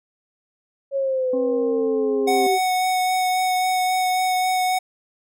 sine exponential sweep, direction down, 554.4 to 379.4 Hz, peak -19 dBFS, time 0.91-2.59 s, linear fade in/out 50 ms
harmonic tone, 265.2 Hz, C4, 23 cents sharp, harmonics 1 / 2 / 3 / 4, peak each -25 / -31 / -41 / -43 dBFS, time 1.33-2.47 s, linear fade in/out 5 ms
square tone with vibrato, 740 Hz, F#5, in tune, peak -19 dBFS, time 2.27-4.79 s, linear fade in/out 10 ms, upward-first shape sine, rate 3.7 Hz, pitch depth 10 cents each way
effects none

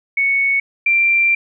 sine tone pair in turn, 2217 / 2362 Hz, C#7 / D7, 0 / +9 cents, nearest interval minor second, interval 109 cents, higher second, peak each -13 / -11 dBFS, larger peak second, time 0.17-0.6 / 0.86-1.35 s, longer second, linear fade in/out 5 ms, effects none

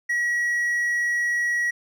triangle tone, 1917 Hz, A#6, 48 cents sharp, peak -19 dBFS, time 0.09-1.71 s, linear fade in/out 10 ms, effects none

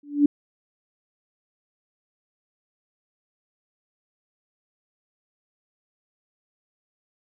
sine tone with exponential growth, 289.8 Hz, D4, 23 cents flat, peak -10 dBFS, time 0.03-0.26 s, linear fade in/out 5 ms, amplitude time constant 50 ms, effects none

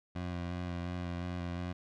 20% pulse tone with vibrato, 88.2 Hz, F2, 18 cents sharp, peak -31 dBFS, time 0.15-1.73 s, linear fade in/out 10 ms, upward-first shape square, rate 2.8 Hz, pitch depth 18 cents each way, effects low-pass 4000 Hz 12 dB/octave

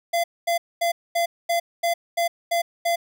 square tone bursts, 683 Hz, F5, 39 cents flat, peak -20 dBFS, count 9, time 0.13-2.96 s, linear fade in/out 10 ms, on 110 ms, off 230 ms, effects none

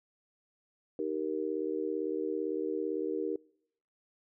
sine chord, Eb major, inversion none, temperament just, 311.1 / 388.9 / 466.7 Hz, Eb4 / G4 / Bb4, 0 / -14 / +2 cents, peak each -36 / -35 / -35 dBFS, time 0.99-3.36 s, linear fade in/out 2 ms, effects noise-tail reverb RT60 0.8 s tail -26 dB re dry

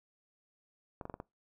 clicks, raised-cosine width 1 ms, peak -27 dBFS, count 5, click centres 1.012 / 1.054 / 1.098 / 1.141 / 1.201 s, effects noise-tail reverb RT60 0.2 s tail -22 dB re dry

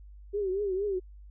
sine tone with vibrato, 392 Hz, G4, in tune, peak -27 dBFS, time 0.33-1 s, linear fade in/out 20 ms, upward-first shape triangle, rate 4.3 Hz, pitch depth 130 cents each way, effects added 50 Hz sine -46 dBFS peak until 1.3 s

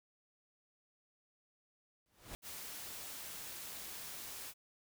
pink noise with exponential growth, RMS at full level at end -44 dBFS, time 2.06-2.35 s, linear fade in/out 0 ms, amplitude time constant 63 ms
white noise, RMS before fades -47 dBFS, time 2.42-4.54 s, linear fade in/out 50 ms
effects none

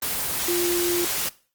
sine tone in noise, 349.2 Hz, F4, in tune, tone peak -22 dBFS, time 0.48-1.05 s, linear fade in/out 5 ms, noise white, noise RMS -26 dBFS, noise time 0.02-1.29 s, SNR +1 dB, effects noise-tail reverb RT60 0.4 s tail -20 dB re dry + Opus 24 kbps

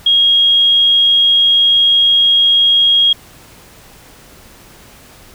sine tone, 3273 Hz, G#7, 26 cents flat, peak -7 dBFS, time 0.06-3.13 s, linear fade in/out 5 ms, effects pink hiss -41 dBFS RMS until 5.34 s

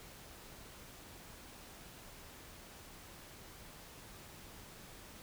silence, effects pink hiss -54 dBFS RMS until 5.22 s

